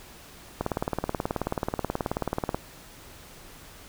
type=click train; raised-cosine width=1 ms; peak=-12 dBFS; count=37; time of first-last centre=0.61-2.545 s; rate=18.6 Hz; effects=pink hiss -48 dBFS RMS until 3.88 s